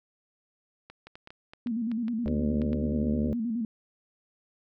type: clicks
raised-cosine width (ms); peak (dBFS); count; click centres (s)
0.3; -29; 12; 0.9 / 1.07 / 1.155 / 1.274 / 1.305 / 1.535 / 1.671 / 1.916 / 2.082 / 2.28 / 2.618 / 2.731
type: tone with vibrato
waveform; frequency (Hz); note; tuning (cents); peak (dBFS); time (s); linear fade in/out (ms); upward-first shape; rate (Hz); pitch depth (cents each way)
sine; 229.9; A#3; -24; -27; 1.66-3.65; 2; square; 9.5; 80
type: harmonic tone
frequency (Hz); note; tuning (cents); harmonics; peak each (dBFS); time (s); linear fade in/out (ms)
74.1; D2; +16; 1 / 2 / 3 / 4 / 5 / 6 / 7 / 8; -32 / -35 / -37 / -38 / -39 / -40 / -40 / -41; 2.26-3.33; 0
effects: none